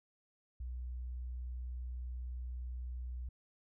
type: tone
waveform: sine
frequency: 61.74 Hz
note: B1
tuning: in tune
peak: -39 dBFS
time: 0.6-3.29 s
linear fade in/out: 5 ms
effects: none